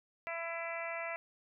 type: harmonic tone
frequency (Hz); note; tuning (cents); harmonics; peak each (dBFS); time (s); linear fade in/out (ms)
334.2; E4; +24; 2 / 3 / 4 / 5 / 6 / 7 / 8; -41 / -47 / -46 / -50 / -43 / -44 / -50; 0.27-1.16; 0
effects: none